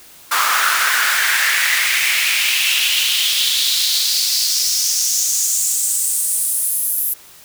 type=noise with high-pass filter sweep; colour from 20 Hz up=pink; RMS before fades=-17 dBFS; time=0.31-7.14 s; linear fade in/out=10 ms; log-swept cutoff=1200 to 12000 Hz; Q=3.5; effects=white hiss -43 dBFS RMS until 7.44 s